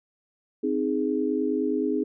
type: chord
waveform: sine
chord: Ab major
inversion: first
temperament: equal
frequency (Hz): 261.6 / 311.1 / 415.3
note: C4 / Eb4 / Ab4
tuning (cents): 0 / 0 / 0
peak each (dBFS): -27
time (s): 0.63-2.04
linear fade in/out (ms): 10
effects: none